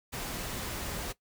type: noise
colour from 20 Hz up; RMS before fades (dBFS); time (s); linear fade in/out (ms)
pink; -37; 0.12-1.13; 20
effects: noise-tail reverb RT60 0.1 s tail -17 dB re dry